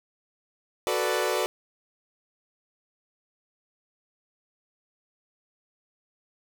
sawtooth chord, B minor seventh, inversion second, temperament equal, 370 / 440 / 493.9 / 587.3 Hz, F#4 / A4 / B4 / D5, 0 / 0 / 0 / 0 cents, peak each -26 dBFS, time 0.87-1.46 s, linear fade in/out 0 ms, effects 9-bit

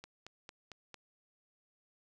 click train, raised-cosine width 0.2 ms, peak -30 dBFS, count 5, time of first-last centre 0.04-0.943 s, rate 4.43 Hz, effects none

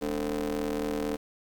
30% pulse ring-modulated tone, 77.78 Hz, D#2, in tune, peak -23 dBFS, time 0.01-1.17 s, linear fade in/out 20 ms, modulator 367 Hz, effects 9-bit

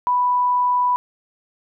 sine tone, 988 Hz, B5, in tune, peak -15 dBFS, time 0.07-0.96 s, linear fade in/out 0 ms, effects none

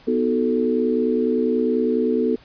sine chord, B dominant seventh, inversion none, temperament equal, 246.9 / 311.1 / 370 / 440 Hz, B3 / D#4 / F#4 / A4, 0 / 0 / 0 / 0 cents, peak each -21 / -27 / -25 / -21 dBFS, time 0.07-2.36 s, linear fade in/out 10 ms, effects pink hiss -50 dBFS RMS until 2.44 s + resampled to 11025 Hz

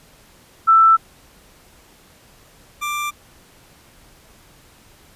sine / 25% pulse tone pair in turn, 1327 / 1182.2 Hz, E6 / D6, +11 / +11 cents, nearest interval major second, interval 200 cents, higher first, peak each -8 / -18 dBFS, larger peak first, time 0.67-0.97 / 2.81-3.11 s, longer neither, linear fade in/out 20 ms, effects pink hiss -50 dBFS RMS until 5.15 s + resampled to 32000 Hz

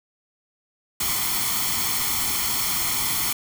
white noise with comb filter, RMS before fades -24 dBFS, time 1-3.33 s, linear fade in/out 5 ms, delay 0.92 ms, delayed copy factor +0.7, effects none

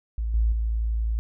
sine tone with level steps, 55.7 Hz, A1, 22 cents sharp, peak -24 / -18 / -22 dBFS, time 0.18-1.19 s, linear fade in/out 0 ms, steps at 0.34 / 0.52 s, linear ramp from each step 2 ms, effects none

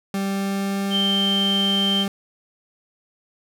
40% pulse tone with pitch glide, 196 to 197.36 Hz, G3 to G3, 0 to +12 cents, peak -21 dBFS, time 0.14-2.08 s, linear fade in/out 2 ms, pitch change +12 cents, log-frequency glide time 0.28-0.85 s
sine tone, 3136 Hz, G7, in tune, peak -19 dBFS, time 0.9-2.06 s, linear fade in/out 50 ms
effects none

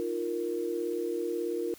sine chord, Eb suspended second, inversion none, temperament equal, 311.1 / 349.2 / 466.2 Hz, Eb4 / F4 / Bb4, 0 / 0 / 0 cents, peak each -38 / -32 / -33 dBFS, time 0-1.74 s, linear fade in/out 0 ms, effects white hiss -54 dBFS RMS until 1.78 s

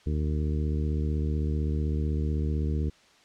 harmonic tone, 75.8 Hz, D#2, 45 cents flat, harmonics 1 / 2 / 3 / 4 / 5 / 6, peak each -26 / -32 / -36 / -38 / -40 / -42 dBFS, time 0.06-2.9 s, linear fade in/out 10 ms, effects white hiss -58 dBFS RMS until 3.24 s + low-pass 5000 Hz 12 dB/octave

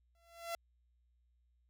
sawtooth tone with exponential growth, 677 Hz, E5, 46 cents sharp, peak -32 dBFS, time 0.15-0.55 s, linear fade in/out 1 ms, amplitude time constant 85 ms, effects added 60 Hz sine -70 dBFS peak until 1.69 s

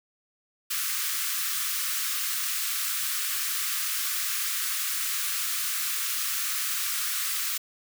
white high-pass noise, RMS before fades -29 dBFS, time 0.7-7.58 s, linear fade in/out 10 ms, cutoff 1100 Hz, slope 96 dB/octave, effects none

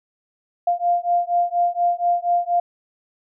sine beating tone pair, 697 / 701.2 Hz, F5 / F5, -4 / +7 cents, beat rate 4.2 Hz, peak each -20 dBFS, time 0.67-2.6 s, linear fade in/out 5 ms, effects none

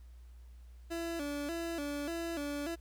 30% pulse tone with vibrato, 311.1 Hz, D#4, in tune, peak -33 dBFS, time 0.9-2.76 s, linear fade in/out 20 ms, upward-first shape square, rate 1.7 Hz, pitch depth 130 cents each way, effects added 60 Hz sine -50 dBFS peak until 2.8 s + pink hiss -71 dBFS RMS until 2.8 s

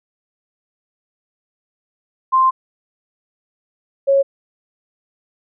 sine tone pair in turn, 1046.5 / 550.5 Hz, C6 / C#5, 0 / -12 cents, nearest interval major seventh, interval 1112 cents, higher first, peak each -10 dBFS, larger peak neither, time 2.32-2.51 / 4.07-4.23 s, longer first, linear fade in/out 20 ms, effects none

